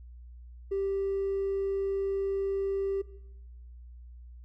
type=tone with hard clipping; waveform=sine; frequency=392 Hz; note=G4; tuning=in tune; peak=-28 dBFS; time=0.71-3.02 s; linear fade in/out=10 ms; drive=1 dB; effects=noise-tail reverb RT60 0.9 s tail -18 dB re dry + added 60 Hz sine -45 dBFS peak until 4.44 s